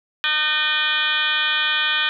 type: tone with frequency modulation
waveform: sine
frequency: 2449 Hz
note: D#7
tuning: 28 cents flat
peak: -17 dBFS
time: 0.24-2.09 s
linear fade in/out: 0 ms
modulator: 308 Hz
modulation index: 3.8
effects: none